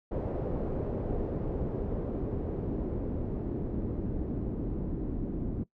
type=noise with low-pass filter sweep; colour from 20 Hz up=pink; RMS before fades=-33 dBFS; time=0.11-5.64 s; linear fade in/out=10 ms; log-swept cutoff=510 to 280 Hz; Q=1.6; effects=noise-tail reverb RT60 0.1 s tail -19 dB re dry